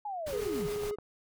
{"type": "linear sweep", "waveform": "sine", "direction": "down", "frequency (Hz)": [854, 140.7], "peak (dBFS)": -34, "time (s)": [0.05, 0.67], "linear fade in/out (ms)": 5}
{"type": "noise with tremolo", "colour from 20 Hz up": "pink", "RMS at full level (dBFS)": -41, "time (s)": [0.26, 0.91], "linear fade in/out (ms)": 10, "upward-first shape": "triangle", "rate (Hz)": 7.1, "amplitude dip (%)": 45}
{"type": "tone with vibrato", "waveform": "triangle", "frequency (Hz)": 415.3, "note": "G#4", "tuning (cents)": 0, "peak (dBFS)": -30, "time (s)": [0.32, 0.96], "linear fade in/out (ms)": 20, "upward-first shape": "triangle", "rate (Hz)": 20, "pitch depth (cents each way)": 34}
{"type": "click train", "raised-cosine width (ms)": 1, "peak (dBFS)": -30, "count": 6, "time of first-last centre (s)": [0.61, 0.986], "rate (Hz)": 13.3}
{"effects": []}